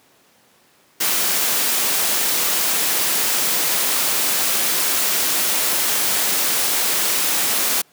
white noise, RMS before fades -19 dBFS, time 1-7.82 s, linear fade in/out 10 ms, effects pink hiss -55 dBFS RMS until 7.92 s + high-pass 200 Hz 12 dB/octave

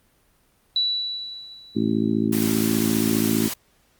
sine tone with exponential decay, 3942 Hz, B7, 4 cents flat, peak -17 dBFS, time 0.76-2.28 s, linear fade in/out 2 ms, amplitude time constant 330 ms
harmonic tone, 55 Hz, A1, in tune, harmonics 2 / 3 / 4 / 5 / 6 / 7, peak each -31 / -32 / -22 / -25 / -26 / -30 dBFS, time 1.75-3.49 s, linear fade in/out 20 ms
white noise, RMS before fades -29 dBFS, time 2.32-3.54 s, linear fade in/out 10 ms
effects pink hiss -62 dBFS RMS until 3.99 s + Opus 32 kbps

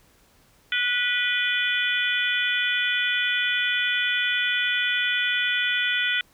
harmonic tone with a mistuned harmonic, 490 Hz, B4, 14 cents flat, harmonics 3 / 4 / 5 / 6 / 7, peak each -26 / -27 / -28 / -29 / -29 dBFS, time 0.72-6.21 s, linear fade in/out 2 ms, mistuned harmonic 6, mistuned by +60 cents, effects pink hiss -59 dBFS RMS until 6.33 s

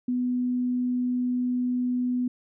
sine tone, 248.4 Hz, B3, 10 cents sharp, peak -23 dBFS, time 0.08-2.28 s, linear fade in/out 5 ms, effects none

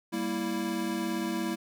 square chord, E diminished, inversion first, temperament equal, 196 / 233.1 / 329.6 Hz, G3 / Bb3 / E4, 0 / 0 / 0 cents, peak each -36 / -35 / -33 dBFS, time 0.12-1.56 s, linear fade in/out 20 ms, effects none

